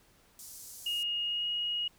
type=band-pass noise; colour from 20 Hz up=pink; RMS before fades=-48 dBFS; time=0.39-1.03 s; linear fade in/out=0 ms; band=5700 to 16000 Hz; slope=24 dB/octave
type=tone with pitch glide; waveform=sine; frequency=2860 to 2885 Hz; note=F7 to F#7; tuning=+41 to -44 cents; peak=-30 dBFS; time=0.86-1.88 s; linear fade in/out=5 ms; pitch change=+15 cents; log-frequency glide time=1.24-1.48 s
effects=pink hiss -64 dBFS RMS until 1.98 s